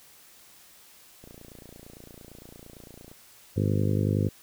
click train, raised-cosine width 2 ms, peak -33 dBFS, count 55, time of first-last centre 1.24-3.115 s, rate 28.8 Hz
harmonic tone, 50.9 Hz, G#1, 34 cents flat, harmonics 2 / 3 / 4 / 5 / 6 / 7 / 8 / 9 / 10, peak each -25 / -29 / -31 / -33 / -35 / -36 / -37 / -38 / -39 dBFS, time 3.56-4.29 s, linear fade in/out 10 ms
effects white hiss -54 dBFS RMS until 4.42 s

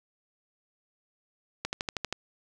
click train, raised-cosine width 0.2 ms, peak -13 dBFS, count 7, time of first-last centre 1.65-2.126 s, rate 12.6 Hz, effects none

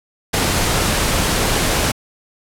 pink noise, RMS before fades -17 dBFS, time 0.33-1.92 s, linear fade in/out 10 ms, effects low-pass 12000 Hz 12 dB/octave

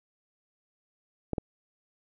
clicks, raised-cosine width 2 ms, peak -16 dBFS, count 2, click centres 1.333 / 1.382 s, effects none

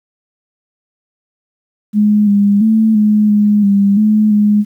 sine tone with pitch steps, 209.5 / 202.4 / 220.4 / 211.3 / 208 / 199.6 / 213.6 / 208.4 Hz, G#3 / G#3 / A3 / G#3 / G#3 / G3 / G#3 / G#3, +15 / -44 / +3 / +30 / +3 / +32 / +49 / +6 cents, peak -7 dBFS, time 1.93-4.65 s, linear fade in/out 50 ms, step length 340 ms, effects 8-bit

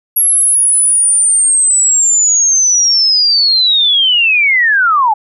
sine linear sweep, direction down, 11340 to 815 Hz, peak -7 dBFS, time 0.16-5.14 s, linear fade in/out 10 ms, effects none

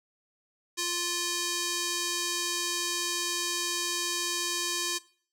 square tone with band-pass filter, 349.2 Hz, F4, in tune, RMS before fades -31 dBFS, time 0.77-4.99 s, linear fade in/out 20 ms, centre 6000 Hz, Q 1.1, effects noise-tail reverb RT60 0.5 s tail -20 dB re dry

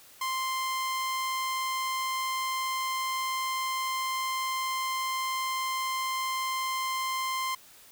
sawtooth tone, 1046.5 Hz, C6, in tune, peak -25 dBFS, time 0.21-7.55 s, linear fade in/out 5 ms, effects white hiss -54 dBFS RMS until 7.91 s

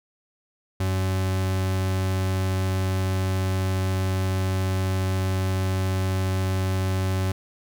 40% pulse tone, 94.4 Hz, F#2, 35 cents sharp, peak -21 dBFS, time 0.8-7.32 s, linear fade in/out 5 ms, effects none

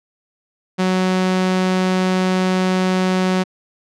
sawtooth tone, 185.5 Hz, F#3, 5 cents sharp, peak -11 dBFS, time 0.78-3.44 s, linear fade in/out 20 ms, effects low-pass 6000 Hz 12 dB/octave

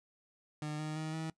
30% pulse tone with pitch steps, 151 / 153.91 / 156.87 / 159.89 Hz, D3 / D#3 / D#3 / D#3, +48 / -18 / +14 / +47 cents, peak -34 dBFS, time 0.62-1.3 s, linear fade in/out 2 ms, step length 170 ms, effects noise-tail reverb RT60 0.1 s tail -21 dB re dry + resampled to 22050 Hz

